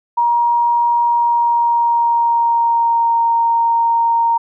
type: tone with pitch glide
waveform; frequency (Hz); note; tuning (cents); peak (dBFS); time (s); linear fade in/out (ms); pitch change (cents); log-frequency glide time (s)
sine; 947 to 927.5; A#5 to A#5; +27 to -9; -11; 0.17-4.38; 10; -36; 1.03-3.19
effects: none